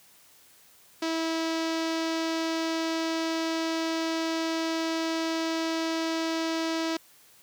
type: tone with low-pass filter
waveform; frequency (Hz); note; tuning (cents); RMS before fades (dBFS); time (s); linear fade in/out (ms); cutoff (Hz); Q
sawtooth; 325.5; E4; -22; -29; 1.02-6.97; 5; 5200; 1.8
effects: white hiss -57 dBFS RMS until 7.42 s + high-pass 60 Hz 12 dB/octave